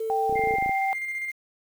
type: tone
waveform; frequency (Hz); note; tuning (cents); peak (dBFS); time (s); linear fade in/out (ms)
sine; 444.7; A4; +18; -26; 0-0.56; 5
type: tone with pitch glide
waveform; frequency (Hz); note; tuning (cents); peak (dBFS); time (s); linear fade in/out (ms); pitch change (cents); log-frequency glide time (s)
sine; 784 to 776.8; G5 to G5; 0 to -16; -23; 0.1-0.93; 0; -16; 0.55-0.78
type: clicks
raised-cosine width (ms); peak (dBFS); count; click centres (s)
2; -22; 12; 0.296 / 0.326 / 0.357 / 0.394 / 0.438 / 0.473 / 0.509 / 0.539 / 0.585 / 0.625 / 0.661 / 0.694
type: tone with tremolo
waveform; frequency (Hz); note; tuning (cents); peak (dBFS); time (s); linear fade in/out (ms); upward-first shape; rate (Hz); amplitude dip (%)
sine; 2100; C7; +6; -27; 0.35-1.32; 20; square; 15; 30
effects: 8-bit